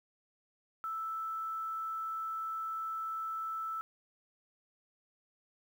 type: tone with quantisation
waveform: sine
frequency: 1318.5 Hz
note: E6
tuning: in tune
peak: -35 dBFS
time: 0.84-3.81 s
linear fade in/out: 0 ms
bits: 10
effects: none